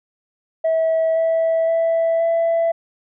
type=tone with pitch steps; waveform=sine; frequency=648 / 654 / 660.1 / 666.2 Hz; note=E5 / E5 / E5 / E5; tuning=-30 / -14 / +2 / +18 cents; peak=-13 dBFS; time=0.64-2.72 s; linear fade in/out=10 ms; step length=520 ms; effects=tanh soft clip ceiling -13 dBFS